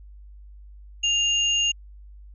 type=tone pair together; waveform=sine; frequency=2805 / 6614 Hz; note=F7 / G#8; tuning=+7 / -8 cents; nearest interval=octave + minor third; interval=1485 cents; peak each=-20 / -27 dBFS; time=1.03-1.72 s; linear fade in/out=10 ms; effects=added 50 Hz sine -42 dBFS peak until 2.34 s